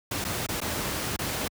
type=noise with dropouts; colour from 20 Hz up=pink; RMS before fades=-30 dBFS; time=0.11-1.48 s; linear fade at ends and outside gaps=5 ms; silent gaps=0.243-0.248 / 0.466-0.487 / 0.604-0.615 / 1.164-1.189 s; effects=high-pass 60 Hz 12 dB/octave